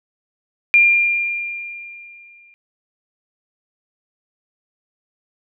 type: tone with exponential decay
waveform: sine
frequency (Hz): 2397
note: D7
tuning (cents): +35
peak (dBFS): -7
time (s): 0.74-2.54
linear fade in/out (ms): 0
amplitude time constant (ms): 390
effects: none